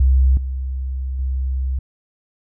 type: tone with level steps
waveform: sine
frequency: 65.41 Hz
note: C2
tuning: in tune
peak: -10 / -21 / -18 dBFS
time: 0-1.79 s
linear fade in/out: 5 ms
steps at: 0.37 / 1.19 s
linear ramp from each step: 2 ms
effects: none